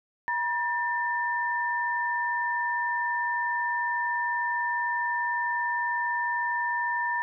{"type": "tone pair together", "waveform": "sine", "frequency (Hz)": [957.6, 1789], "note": ["A#5", "A6"], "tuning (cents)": [46, 28], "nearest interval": "major seventh", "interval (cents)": 1082, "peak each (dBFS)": -28, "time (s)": [0.28, 7.22], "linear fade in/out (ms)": 0, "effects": []}